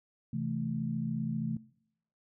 sine chord, A minor, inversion first, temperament just, 132 / 165 / 220 Hz, C3 / E3 / A3, +16 / +2 / 0 cents, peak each -36 / -36 / -35 dBFS, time 0.33-1.57 s, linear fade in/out 5 ms, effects noise-tail reverb RT60 0.7 s tail -21 dB re dry

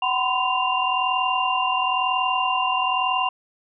sine tone cluster, 753 / 995 / 1036 / 2786 Hz, F#5 / B5 / C6 / F7, +30 / +13 / -17 / -5 cents, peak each -25 dBFS, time 0.02-3.29 s, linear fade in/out 5 ms, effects none

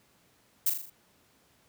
violet noise with echo, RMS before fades -25 dBFS, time 0.66-0.7 s, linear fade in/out 5 ms, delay 40 ms, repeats 5, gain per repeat -5 dB, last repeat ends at 0.9 s, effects pink hiss -65 dBFS RMS until 1.68 s + high-pass 80 Hz 12 dB/octave

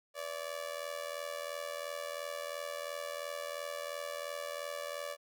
sawtooth tone with amplitude modulation, 577 Hz, D5, 31 cents flat, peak -31 dBFS, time 0.14-5.17 s, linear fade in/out 50 ms, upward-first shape sine, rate 82.9 Hz, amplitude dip 80%, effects none

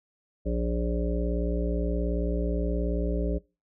harmonic tone, 58.7 Hz, A#1, 13 cents sharp, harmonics 1 / 3 / 5 / 7 / 9 / 10, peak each -27 / -32 / -34 / -35 / -37 / -37 dBFS, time 0.45-3.39 s, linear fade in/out 20 ms, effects noise-tail reverb RT60 0.3 s tail -24 dB re dry

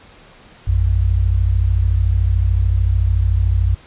sine tone pair together, 57.2 / 90.8 Hz, A#1 / F#2, -32 / -32 cents, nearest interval minor sixth, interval 800 cents, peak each -15 dBFS, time 0.67-3.75 s, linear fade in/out 10 ms, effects pink hiss -45 dBFS RMS until 3.86 s + resampled to 8000 Hz

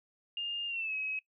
sine tone with pitch glide, 2817 to 2554 Hz, F7 to D#7, +14 to +45 cents, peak -33 dBFS, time 0.37-1.19 s, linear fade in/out 2 ms, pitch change -169 cents, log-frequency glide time 0.67-0.94 s, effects noise-tail reverb RT60 0.1 s tail -21 dB re dry

